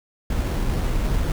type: noise with sample-and-hold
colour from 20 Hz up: brown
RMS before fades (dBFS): -22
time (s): 0.3-1.32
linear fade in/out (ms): 2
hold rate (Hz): 4900
effects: none